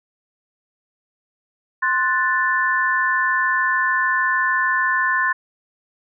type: chord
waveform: sine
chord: F# diminished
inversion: second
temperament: equal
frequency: 1046.5 / 1480 / 1760 Hz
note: C6 / F#6 / A6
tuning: 0 / 0 / 0 cents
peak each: -21 / -23 / -19 dBFS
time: 1.82-5.33 s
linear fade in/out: 10 ms
effects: none